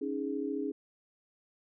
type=chord; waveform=sine; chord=C# suspended second; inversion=none; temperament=equal; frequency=277.2 / 311.1 / 415.3 Hz; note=C#4 / D#4 / G#4; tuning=0 / 0 / 0 cents; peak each=-35 / -37 / -36 dBFS; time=0.01-0.72 s; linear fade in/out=10 ms; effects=none